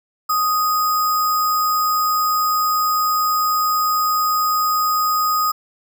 sine tone with sample-and-hold, 1244.5 Hz, D#6, in tune, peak -15 dBFS, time 0.29-5.52 s, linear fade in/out 10 ms, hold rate 6300 Hz, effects none

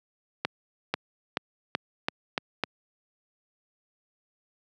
accelerating click train, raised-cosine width 0.3 ms, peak -9 dBFS, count 7, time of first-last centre 0.45-2.637 s, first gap 490 ms, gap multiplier 0.88, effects high-pass 150 Hz 12 dB/octave

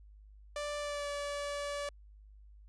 sawtooth tone with pitch glide, 587.3 to 575.5 Hz, D5 to D5, 0 to -35 cents, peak -32 dBFS, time 0.56-1.89 s, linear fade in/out 2 ms, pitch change -35 cents, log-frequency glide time 0.79-1.08 s, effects added 51 Hz sine -53 dBFS peak until 2.68 s + resampled to 22050 Hz

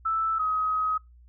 sine tone pair in turn, 1318.5 / 1265.8 Hz, E6 / D#6, 0 / +29 cents, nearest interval minor second, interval 71 cents, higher first, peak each -23 dBFS, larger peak neither, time 0.05-0.39 / 0.39-0.98 s, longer second, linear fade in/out 10 ms, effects noise-tail reverb RT60 0.2 s tail -24 dB re dry + added 60 Hz sine -50 dBFS peak until 1.28 s

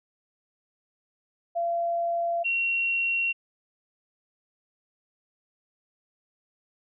sine tone pair in turn, 683 / 2738 Hz, F5 / F7, -39 / -35 cents, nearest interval 2 octaves, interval 2404 cents, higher second, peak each -24 / -23 dBFS, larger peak second, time 1.55-2.44 / 2.44-3.33 s, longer neither, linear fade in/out 20 ms, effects none

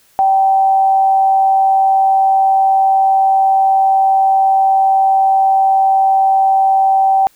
sine tone with amplitude modulation, 774 Hz, G5, 22 cents flat, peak -7 dBFS, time 0.19-7.27 s, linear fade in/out 0 ms, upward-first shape sine, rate 175 Hz, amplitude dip 25%, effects white hiss -52 dBFS RMS until 7.35 s

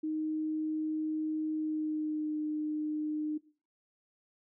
sine tone with pitch glide, 311.1 to 304.7 Hz, D#4 to D#4, 0 to -36 cents, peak -31 dBFS, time 0.03-3.38 s, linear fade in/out 10 ms, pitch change -36 cents, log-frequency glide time 1.53-2.39 s, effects noise-tail reverb RT60 0.4 s tail -19 dB re dry

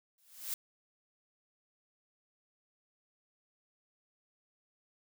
blue noise with exponential growth, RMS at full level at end -34 dBFS, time 0.18-0.54 s, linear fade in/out 2 ms, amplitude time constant 78 ms, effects none

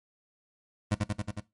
25% pulse tone with echo, 103.83 Hz, G#2, in tune, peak -20 dBFS, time 0.91-0.95 s, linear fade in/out 10 ms, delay 91 ms, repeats 5, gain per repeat -2 dB, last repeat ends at 1.405 s, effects noise-tail reverb RT60 0.2 s tail -18 dB re dry + MP3 48 kbps

